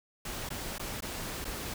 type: noise with dropouts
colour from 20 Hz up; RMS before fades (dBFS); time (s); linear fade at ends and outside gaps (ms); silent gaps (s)
pink; -38; 0.25-1.74; 5; 0.491-0.503 / 0.783-0.795 / 1.007-1.022 / 1.445-1.451
effects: none